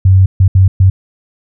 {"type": "tone bursts at uneven times", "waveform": "sine", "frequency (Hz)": 94.7, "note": "F#2", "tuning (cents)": 41, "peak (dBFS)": -3, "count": 4, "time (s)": [[0.05, 0.26], [0.4, 0.48], [0.55, 0.68], [0.8, 0.9]], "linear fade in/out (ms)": 5, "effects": []}